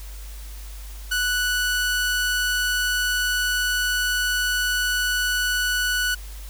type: tone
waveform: sawtooth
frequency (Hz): 1480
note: F#6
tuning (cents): 0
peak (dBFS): -17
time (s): 1.11-6.15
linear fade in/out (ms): 10
effects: added 50 Hz sine -34 dBFS peak until 6.49 s + white hiss -45 dBFS RMS until 6.49 s